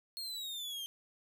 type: exponential sweep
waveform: 40% pulse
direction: down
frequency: 4309 to 3139 Hz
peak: -38 dBFS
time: 0.17-0.86 s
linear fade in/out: 0 ms
effects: none